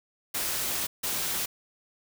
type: noise bursts at uneven times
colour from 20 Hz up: white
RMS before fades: -30 dBFS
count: 2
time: 0.34-0.87 / 1.03-1.46 s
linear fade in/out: 10 ms
effects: none